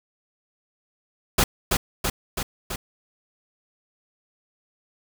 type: noise with echo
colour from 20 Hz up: pink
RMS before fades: -18 dBFS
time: 1.38-1.44 s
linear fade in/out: 5 ms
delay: 330 ms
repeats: 4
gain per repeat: -3 dB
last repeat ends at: 2.76 s
effects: none